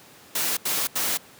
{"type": "noise bursts", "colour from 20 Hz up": "white", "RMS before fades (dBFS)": -25, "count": 3, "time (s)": [0.35, 1.174], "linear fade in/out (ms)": 5, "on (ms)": 220, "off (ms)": 82, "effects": ["pink hiss -49 dBFS RMS until 1.39 s", "high-pass 150 Hz 12 dB/octave"]}